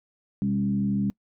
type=tone with frequency modulation; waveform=sine; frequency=200 Hz; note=G3; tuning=35 cents sharp; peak=-22 dBFS; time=0.42-1.1 s; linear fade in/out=0 ms; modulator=72.6 Hz; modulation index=0.75; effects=noise-tail reverb RT60 0.1 s tail -24 dB re dry